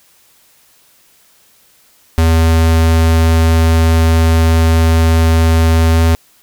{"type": "tone with pitch glide", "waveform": "square", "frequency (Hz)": [81.6, 82.07], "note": ["E2", "E2"], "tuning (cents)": [-17, -7], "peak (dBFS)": -8, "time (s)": [2.18, 6.15], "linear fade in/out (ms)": 0, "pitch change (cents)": 10, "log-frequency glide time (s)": [5.89, 5.97], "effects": ["white hiss -50 dBFS RMS until 6.42 s"]}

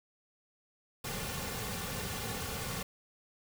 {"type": "noise with comb filter", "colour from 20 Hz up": "pink", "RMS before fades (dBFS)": -38, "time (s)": [1.04, 2.83], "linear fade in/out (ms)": 5, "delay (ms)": 3.1, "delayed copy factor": -0.65, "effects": []}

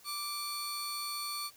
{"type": "tone pair together", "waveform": "sawtooth", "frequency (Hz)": [1174.7, 4435], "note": ["D6", "C#8"], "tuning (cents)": [0, 0], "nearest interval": "octave + major seventh", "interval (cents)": 2300, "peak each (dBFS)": [-36, -35], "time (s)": [0.04, 1.51], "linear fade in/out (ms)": 50, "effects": ["white hiss -59 dBFS RMS until 1.56 s"]}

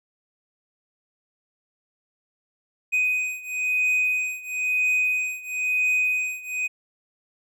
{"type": "beating tone pair", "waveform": "triangle", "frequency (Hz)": [2500, 2501], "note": ["D#7", "D#7"], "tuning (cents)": [8, 8], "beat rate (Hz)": 1, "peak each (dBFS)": [-22, -24], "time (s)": [2.92, 6.68], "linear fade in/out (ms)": 20, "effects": []}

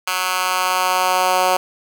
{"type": "tone with high-pass filter sweep", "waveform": "10% pulse", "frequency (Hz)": 184.1, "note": "F#3", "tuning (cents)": -8, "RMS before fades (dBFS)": -18, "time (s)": [0.07, 1.57], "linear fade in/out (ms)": 5, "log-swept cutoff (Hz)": [1500, 630], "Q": 1.3, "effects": []}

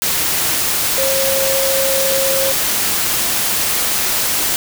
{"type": "tone in noise", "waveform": "sine", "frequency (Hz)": 539, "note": "C#5", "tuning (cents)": -49, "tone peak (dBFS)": -17, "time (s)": [0.98, 2.52], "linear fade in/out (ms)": 0, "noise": "white", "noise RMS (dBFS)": -17, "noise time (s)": [0.02, 4.56], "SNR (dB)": -3, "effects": []}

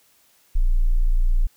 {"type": "tone", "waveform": "sine", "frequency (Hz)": 29.14, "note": "A#0", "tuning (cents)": 0, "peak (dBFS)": -14, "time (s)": [0.55, 1.47], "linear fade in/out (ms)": 10, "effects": ["white hiss -59 dBFS RMS until 1.56 s"]}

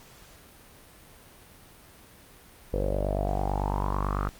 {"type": "tone with low-pass filter sweep", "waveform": "sawtooth", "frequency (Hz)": 49, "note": "G1", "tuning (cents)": 0, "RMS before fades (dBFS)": -28, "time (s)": [2.73, 4.29], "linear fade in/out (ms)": 0, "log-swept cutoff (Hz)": [500, 1300], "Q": 7.2, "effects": ["pink hiss -52 dBFS RMS until 4.39 s", "Opus 48 kbps"]}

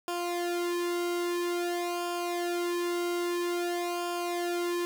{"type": "tone with flanger", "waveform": "sawtooth", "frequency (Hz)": 349.2, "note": "F4", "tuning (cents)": 0, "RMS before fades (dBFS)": -31, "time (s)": [0.08, 4.85], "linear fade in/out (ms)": 0, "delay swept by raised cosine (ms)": [0.5, 1.7], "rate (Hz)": 0.5, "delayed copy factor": -0.85, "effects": []}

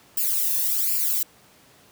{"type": "noise with flanger", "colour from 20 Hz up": "violet", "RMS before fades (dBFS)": -23, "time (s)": [0.17, 1.23], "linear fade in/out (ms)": 5, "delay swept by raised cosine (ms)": [0.4, 1.16], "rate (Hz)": 1.3, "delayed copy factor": 1, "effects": ["pink hiss -54 dBFS RMS until 1.91 s", "high-pass 100 Hz 12 dB/octave"]}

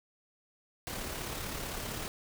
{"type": "noise with amplitude modulation", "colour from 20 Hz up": "pink", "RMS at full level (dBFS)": -37, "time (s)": [0.87, 2.08], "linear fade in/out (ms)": 0, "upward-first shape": "sine", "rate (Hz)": 35.6, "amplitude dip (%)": 35, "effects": []}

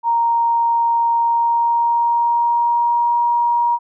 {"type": "tone with pitch glide", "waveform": "sine", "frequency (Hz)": [932.3, 949.1], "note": ["A#5", "A#5"], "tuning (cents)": [0, 31], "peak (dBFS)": -13, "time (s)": [0.03, 3.79], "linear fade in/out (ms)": 50, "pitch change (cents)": 31, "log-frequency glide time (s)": [1.18, 3.19], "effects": []}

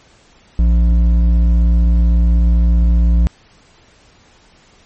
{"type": "tone with hard clipping", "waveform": "sine", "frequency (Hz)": 57.9, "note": "A#1", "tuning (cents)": -11, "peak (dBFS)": -10, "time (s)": [0.59, 3.27], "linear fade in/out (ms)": 0, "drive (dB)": 7, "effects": ["pink hiss -49 dBFS RMS until 4.85 s", "MP3 32 kbps"]}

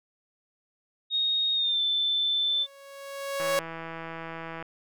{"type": "tone with pitch glide", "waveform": "sine", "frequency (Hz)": [3729, 3532], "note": ["A#7", "A7"], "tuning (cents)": [0, 6], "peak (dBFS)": -23, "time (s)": [1.1, 2.67], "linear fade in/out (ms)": 50, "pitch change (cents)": -94, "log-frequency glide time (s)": [1.54, 1.81]}
{"type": "tone with exponential growth", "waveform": "sawtooth", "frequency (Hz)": 554.4, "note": "C#5", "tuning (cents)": 0, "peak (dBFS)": -18, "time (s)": [2.34, 3.59], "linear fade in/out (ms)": 0, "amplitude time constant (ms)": 270}
{"type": "click train", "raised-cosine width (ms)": 0.5, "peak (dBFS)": -23, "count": 202, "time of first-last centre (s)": [3.4, 4.626], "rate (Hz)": 164}
{"effects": []}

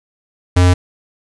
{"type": "tone", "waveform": "square", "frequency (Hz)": 89.9, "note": "F#2", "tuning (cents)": -49, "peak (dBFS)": -8, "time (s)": [0.56, 0.74], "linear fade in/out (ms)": 10, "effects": ["resampled to 22050 Hz", "7-bit"]}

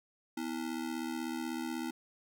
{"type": "ring-modulated tone", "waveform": "square", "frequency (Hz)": 286, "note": "D4", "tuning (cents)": -46, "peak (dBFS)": -33, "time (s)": [0.37, 1.91], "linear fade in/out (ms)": 5, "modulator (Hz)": 38.1, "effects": []}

